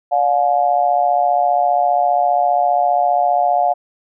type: tone with amplitude modulation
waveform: sine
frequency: 715 Hz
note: F5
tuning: 41 cents sharp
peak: -8 dBFS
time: 0.11-3.74 s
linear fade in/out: 20 ms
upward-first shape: sine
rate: 135 Hz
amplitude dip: 90%
effects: none